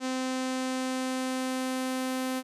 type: tone with low-pass filter sweep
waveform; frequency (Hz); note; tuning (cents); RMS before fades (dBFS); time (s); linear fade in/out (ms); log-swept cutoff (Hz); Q
sawtooth; 258.6; C4; -20; -31; 0-2.43; 50; 7400 to 12000; 1.4
effects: none